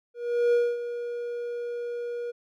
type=tone with ADSR envelope; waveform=triangle; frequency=478.1 Hz; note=A#4; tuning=44 cents sharp; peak=-16 dBFS; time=0.14-2.32 s; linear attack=390 ms; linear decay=240 ms; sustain=-12 dB; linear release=21 ms; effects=none

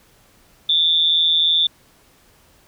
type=tone with amplitude modulation; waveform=sine; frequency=3545 Hz; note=A7; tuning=12 cents sharp; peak=-10 dBFS; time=0.69-1.67 s; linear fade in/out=5 ms; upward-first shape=sine; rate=163 Hz; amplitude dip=75%; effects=pink hiss -54 dBFS RMS until 2.67 s

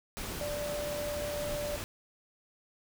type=tone in noise; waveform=sine; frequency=587.3 Hz; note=D5; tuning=in tune; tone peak=-34 dBFS; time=0.41-1.76 s; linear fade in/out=0 ms; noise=pink; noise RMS=-39 dBFS; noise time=0.17-1.84 s; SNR=+2 dB; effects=none

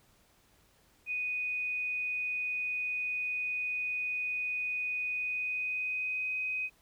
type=tone with pitch glide; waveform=sine; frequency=2485 to 2512 Hz; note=D#7 to D#7; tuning=-3 to +16 cents; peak=-31 dBFS; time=1.06-6.7 s; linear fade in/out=50 ms; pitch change=+19 cents; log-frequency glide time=5.1-6.35 s; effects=pink hiss -66 dBFS RMS until 6.81 s

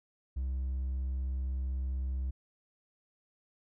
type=tone with hard clipping; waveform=sine; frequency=65.41 Hz; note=C2; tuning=in tune; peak=-32 dBFS; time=0.36-2.31 s; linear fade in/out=10 ms; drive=2 dB; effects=none

